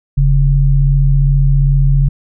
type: tone pair together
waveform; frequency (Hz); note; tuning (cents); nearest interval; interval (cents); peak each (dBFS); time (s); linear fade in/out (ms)
sine; 41.2 / 138.59; E1 / C#3; 0 / 0; octave + major sixth; 2100; -10; 0.17-2.09; 10
effects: none